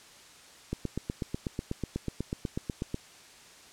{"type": "click train", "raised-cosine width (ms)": 3, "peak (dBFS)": -18, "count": 19, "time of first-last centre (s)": [0.73, 2.944], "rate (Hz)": 8.13, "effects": ["white hiss -53 dBFS RMS until 3.72 s", "low-pass 8000 Hz 12 dB/octave"]}